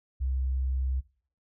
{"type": "tone", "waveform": "sine", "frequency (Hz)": 65.41, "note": "C2", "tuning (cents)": 0, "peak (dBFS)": -25, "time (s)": [0.2, 1.01], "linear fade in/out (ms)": 20, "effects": ["noise-tail reverb RT60 0.5 s tail -21 dB re dry", "tanh soft clip ceiling -21 dBFS"]}